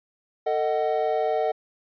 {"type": "chord", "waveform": "triangle", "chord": "D# diminished", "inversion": "second", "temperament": "just", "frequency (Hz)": [448, 622.3, 746.7], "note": ["A4", "D#5", "F#5"], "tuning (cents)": [31, 0, 16], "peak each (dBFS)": -24, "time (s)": [0.46, 1.52], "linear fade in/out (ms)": 10, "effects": ["resampled to 11025 Hz"]}